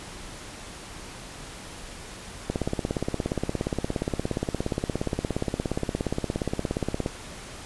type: click train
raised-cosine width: 2 ms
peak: -12 dBFS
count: 79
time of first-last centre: 2.5-7.061 s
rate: 17.1 Hz
effects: pink hiss -41 dBFS RMS until 7.65 s + resampled to 24000 Hz